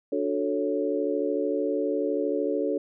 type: chord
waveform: sine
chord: D major seventh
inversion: none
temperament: equal with one note detuned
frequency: 293.7 / 366.4 / 440 / 554.4 Hz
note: D4 / F#4 / A4 / C#5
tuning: 0 / -17 / 0 / 0 cents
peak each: -29 / -31 / -28 / -30 dBFS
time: 0.12-2.78 s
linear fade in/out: 5 ms
effects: none